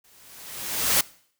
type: noise with exponential growth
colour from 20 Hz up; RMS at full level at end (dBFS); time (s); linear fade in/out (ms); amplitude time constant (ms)
white; -18; 0.04-1.01; 5; 210
effects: noise-tail reverb RT60 0.6 s tail -22 dB re dry